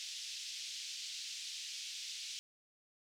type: band-pass noise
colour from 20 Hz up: white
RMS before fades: -45 dBFS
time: 0-2.39 s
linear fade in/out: 0 ms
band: 2800 to 6000 Hz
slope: 24 dB/octave
effects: none